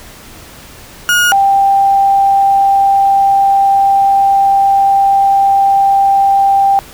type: tone pair in turn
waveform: 35% pulse / sine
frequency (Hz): 1438 / 788.6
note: F#6 / G5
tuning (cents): -50 / +10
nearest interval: minor seventh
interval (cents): 1040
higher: first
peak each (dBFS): -6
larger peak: neither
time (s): 1.09-1.32 / 1.32-6.79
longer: second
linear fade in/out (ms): 0
effects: pink hiss -35 dBFS RMS until 6.93 s